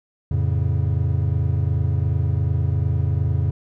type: chord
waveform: triangle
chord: F augmented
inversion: none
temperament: equal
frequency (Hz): 87.31 / 110 / 138.59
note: F2 / A2 / C#3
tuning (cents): 0 / 0 / 0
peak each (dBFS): -19 / -21 / -21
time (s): 0.31-3.51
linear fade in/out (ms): 5
effects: none